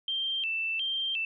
sine tone with vibrato, 2900 Hz, F#7, 35 cents flat, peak -28 dBFS, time 0.08-1.25 s, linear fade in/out 2 ms, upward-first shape square, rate 1.4 Hz, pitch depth 150 cents each way, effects none

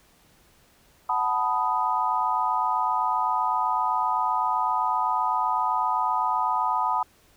sine chord, B dominant seventh, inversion second, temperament equal, 740 / 880 / 987.8 / 1244.5 Hz, F#5 / A5 / B5 / D#6, 0 / 0 / 0 / 0 cents, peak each -30 / -27 / -25 / -28 dBFS, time 1.09-7.03 s, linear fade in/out 5 ms, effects pink hiss -59 dBFS RMS until 7.36 s

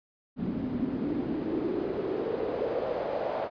pink noise with band-pass filter sweep, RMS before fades -31 dBFS, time 0.36-3.5 s, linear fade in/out 50 ms, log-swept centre 220 to 650 Hz, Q 4.3, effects resampled to 11025 Hz

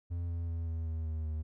triangle tone with pitch steps, 86 / 84.57 / 83.17 / 81.79 / 80.43 / 79.09 / 77.78 Hz, F2 / E2 / E2 / E2 / E2 / D#2 / D#2, -26 / +45 / +16 / -13 / -42 / +29 / 0 cents, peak -31 dBFS, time 0.1-1.43 s, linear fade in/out 20 ms, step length 190 ms, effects none

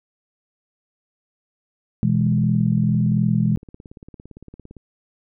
sine chord, E major, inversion second, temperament equal, 123.47 / 164.81 / 207.7 Hz, B2 / E3 / G#3, 0 / 0 / 0 cents, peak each -20 dBFS, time 2.03-3.56 s, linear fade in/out 0 ms
click train, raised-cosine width 3 ms, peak -27 dBFS, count 49, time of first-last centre 2.04-4.767 s, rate 17.6 Hz
effects none

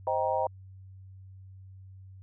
sine chord, C minor seventh, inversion none, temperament just, 523.3 / 627.9 / 784.9 / 941.9 Hz, C5 / Eb5 / G5 / Bb5, 0 / +16 / +2 / +18 cents, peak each -31 dBFS, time 0.07-0.47 s, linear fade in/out 2 ms, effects added 95 Hz sine -46 dBFS peak until 2.22 s

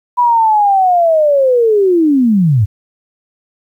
sine linear sweep, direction down, 987.8 to 93.1 Hz, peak -7 dBFS, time 0.17-2.66 s, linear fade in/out 20 ms, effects 8-bit

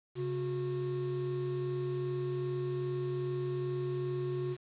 triangle tone pair together, 135.5 / 364 Hz, C#3 / F#4, -39 / -28 cents, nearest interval octave + perfect fourth, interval 1711 cents, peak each -34 / -32 dBFS, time 0.15-4.57 s, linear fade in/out 50 ms, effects resampled to 8000 Hz + 9-bit

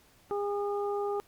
harmonic tone, 406.9 Hz, G#4, 35 cents flat, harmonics 1 / 2 / 3, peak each -30 / -36 / -40 dBFS, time 0.31-1.2 s, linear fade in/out 0 ms, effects pink hiss -62 dBFS RMS until 1.27 s + Opus 48 kbps

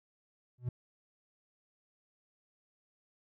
triangle tone with exponential growth, 123.47 Hz, B2, in tune, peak -26 dBFS, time 0.58-0.69 s, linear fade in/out 5 ms, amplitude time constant 23 ms, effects none

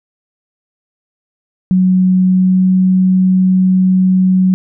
sine tone with pitch glide, 185 to 186.07 Hz, F#3 to F#3, 0 to +10 cents, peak -7 dBFS, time 1.71-4.54 s, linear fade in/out 0 ms, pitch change +10 cents, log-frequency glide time 2.25-2.68 s, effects none

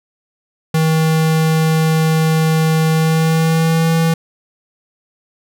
square tone with pitch glide, 159.3 to 163.68 Hz, D#3 to E3, +41 to -12 cents, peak -12 dBFS, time 0.74-4.14 s, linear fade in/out 5 ms, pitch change +47 cents, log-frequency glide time 2.91-3.93 s, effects none

